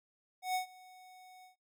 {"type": "tone with ADSR envelope", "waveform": "square", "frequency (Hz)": 740, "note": "F#5", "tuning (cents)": 0, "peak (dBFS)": -30, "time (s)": [0.42, 1.56], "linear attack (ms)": 130, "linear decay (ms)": 110, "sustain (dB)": -24, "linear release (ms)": 120, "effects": ["noise-tail reverb RT60 0.2 s tail -25 dB re dry", "MP3 96 kbps"]}